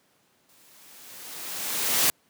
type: noise with exponential growth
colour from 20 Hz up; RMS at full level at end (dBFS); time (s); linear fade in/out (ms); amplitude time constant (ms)
white; -20; 0.49-2.1; 1; 350
effects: pink hiss -65 dBFS RMS until 2.29 s + high-pass 150 Hz 12 dB/octave

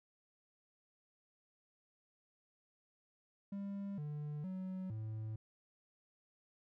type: tone with pitch steps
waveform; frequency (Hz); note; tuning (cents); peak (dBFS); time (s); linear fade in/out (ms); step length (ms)
triangle; 199.1 / 148.5 / 186.9 / 109.4; G3 / D3 / F#3 / A2; +27 / +20 / +18 / -9; -38; 3.52-5.36; 5; 460
effects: none

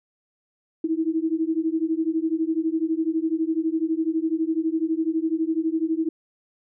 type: beating tone pair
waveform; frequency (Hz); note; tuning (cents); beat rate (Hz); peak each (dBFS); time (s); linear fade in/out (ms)
sine; 316.3 / 328.3; D#4 / E4; +29 / -7; 12; -24 / -24; 0.84-6.09; 5
effects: none

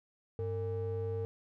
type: ring-modulated tone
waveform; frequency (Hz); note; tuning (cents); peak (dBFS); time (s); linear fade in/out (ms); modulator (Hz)
triangle; 178; F3; +33; -28; 0.39-1.25; 0; 277
effects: none

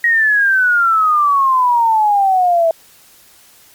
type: exponential sweep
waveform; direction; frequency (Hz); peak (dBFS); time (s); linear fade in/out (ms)
sine; down; 1900 to 649; -9; 0.04-2.71; 2
effects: white hiss -46 dBFS RMS until 3.74 s + MP3 96 kbps

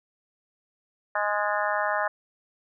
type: harmonic tone with a mistuned harmonic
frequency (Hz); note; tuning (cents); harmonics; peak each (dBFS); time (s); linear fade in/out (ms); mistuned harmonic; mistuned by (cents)
207.7; G#3; 0; 3 / 4 / 5 / 6 / 7 / 8 / 9; -29 / -30 / -31 / -32 / -32 / -33 / -34; 1.15-2.08; 5; 9; -69
effects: none

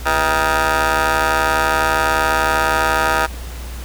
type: ring-modulated tone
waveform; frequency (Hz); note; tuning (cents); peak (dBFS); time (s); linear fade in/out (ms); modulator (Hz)
15% pulse; 152; D#3; -40; -5; 0.05-3.27; 20; 1100
effects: added 60 Hz sine -27 dBFS peak until 3.84 s + pink hiss -36 dBFS RMS until 3.84 s

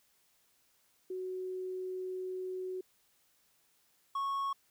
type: tone pair in turn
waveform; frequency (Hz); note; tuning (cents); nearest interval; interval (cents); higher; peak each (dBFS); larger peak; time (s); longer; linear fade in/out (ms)
sine / triangle; 371 / 1102.5; F#4 / C#6; +5 / -10; octave + perfect fifth; 1885; second; -36 / -30; second; 1.1-2.81 / 4.15-4.53; first; 5
effects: white hiss -71 dBFS RMS until 4.7 s

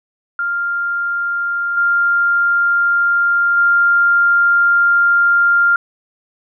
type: tone with level steps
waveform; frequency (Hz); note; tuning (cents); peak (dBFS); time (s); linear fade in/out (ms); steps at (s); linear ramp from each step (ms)
sine; 1396.9; F6; 0; -16 / -11 / -9; 0.39-5.76; 2; 1.77 / 3.57; 5
effects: none

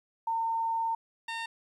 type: tone pair in turn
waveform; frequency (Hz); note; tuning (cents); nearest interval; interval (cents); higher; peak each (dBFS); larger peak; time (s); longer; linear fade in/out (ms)
sine / 15% pulse; 909 / 913.1; A#5 / A#5; -44 / -36; unison; 8; second; -27; neither; 0.27-0.95 / 1.28-1.46; first; 5
effects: low-pass 6000 Hz 12 dB/octave + 11-bit

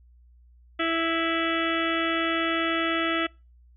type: harmonic tone with a mistuned harmonic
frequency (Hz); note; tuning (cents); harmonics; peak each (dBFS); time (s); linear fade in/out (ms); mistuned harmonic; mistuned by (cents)
329.6; E4; 0; 1 / 2 / 4 / 5 / 6 / 7 / 8 / 9 / 10; -28 / -31 / -29 / -36 / -31 / -37 / -36 / -36 / -36; 0.79-3.27; 10; 10; +28
effects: noise-tail reverb RT60 0.3 s tail -26 dB re dry + added 60 Hz sine -52 dBFS peak until 3.76 s

